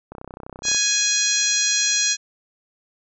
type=click train; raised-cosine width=1 ms; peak=-21 dBFS; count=21; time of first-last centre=0.12-0.747 s; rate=31.9 Hz
type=harmonic tone; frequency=830.6 Hz; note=G#5; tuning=in tune; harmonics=2 / 3 / 4 / 5 / 6 / 7 / 8 / 9; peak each=-29 / -28 / -27 / -24 / -32 / -23 / -23 / -31 dBFS; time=0.63-2.17 s; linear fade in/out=50 ms
effects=none